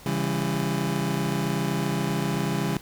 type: chord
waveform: 30% pulse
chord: C# diminished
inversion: none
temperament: just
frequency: 138.59 / 166.31 / 199.57 Hz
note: C#3 / E3 / G3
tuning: 0 / +16 / +31 cents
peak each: -26 dBFS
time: 0.06-2.77 s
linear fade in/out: 2 ms
effects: pink hiss -47 dBFS RMS until 2.81 s